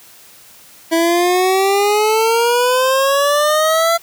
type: exponential sweep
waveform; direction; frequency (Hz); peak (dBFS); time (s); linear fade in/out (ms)
25% pulse; up; 326.7 to 680; -8; 0.91-3.98; 20
effects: white hiss -43 dBFS RMS until 4.02 s + high-pass 60 Hz 12 dB/octave